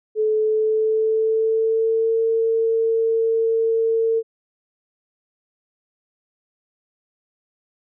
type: tone with pitch glide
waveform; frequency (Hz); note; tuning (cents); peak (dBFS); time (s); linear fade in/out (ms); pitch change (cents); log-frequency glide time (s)
sine; 432.2 to 451.9; A4 to A4; -31 to +46; -16; 0.15-4.23; 50; +77; 0.39-2.16
effects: none